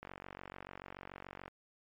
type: click train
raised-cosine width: 0.5 ms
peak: -30 dBFS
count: 69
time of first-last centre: 0.03-1.48 s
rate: 46.9 Hz
effects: MP3 48 kbps